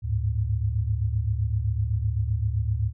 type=tone cluster; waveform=sine; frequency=73.9 / 100.9 / 108.7 Hz; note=D2 / G#2 / A2; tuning=+11 / -49 / -21 cents; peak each=-27 / -29 / -25 dBFS; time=0.02-2.93 s; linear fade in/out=50 ms; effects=none